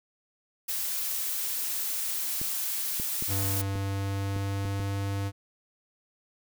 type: noise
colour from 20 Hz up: blue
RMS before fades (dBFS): -31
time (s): 0.68-3.62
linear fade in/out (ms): 10
type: clicks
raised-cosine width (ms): 3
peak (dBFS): -24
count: 7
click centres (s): 2.415 / 2.999 / 3.224 / 3.756 / 4.364 / 4.652 / 4.8
type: tone with pitch glide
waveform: square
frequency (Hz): 98 to 99.14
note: G2 to G2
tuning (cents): 0 to +20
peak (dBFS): -29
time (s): 3.27-5.32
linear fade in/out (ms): 50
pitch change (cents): +20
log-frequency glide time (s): 3.56-4.94
effects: none